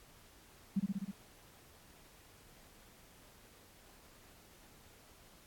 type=tone with echo; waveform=sine; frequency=196 Hz; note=G3; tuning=in tune; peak=-28 dBFS; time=0.76-0.8 s; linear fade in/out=10 ms; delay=63 ms; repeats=5; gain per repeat=-2 dB; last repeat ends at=1.115 s; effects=pink hiss -61 dBFS RMS until 5.46 s + AAC 64 kbps